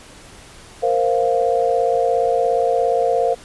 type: chord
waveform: sine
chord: Bb suspended second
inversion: none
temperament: equal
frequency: 466.2 / 523.3 / 698.5 Hz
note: Bb4 / C5 / F5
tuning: 0 / 0 / 0 cents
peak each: -19 dBFS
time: 0.82-3.35 s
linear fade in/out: 20 ms
effects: pink hiss -42 dBFS RMS until 3.44 s + resampled to 24000 Hz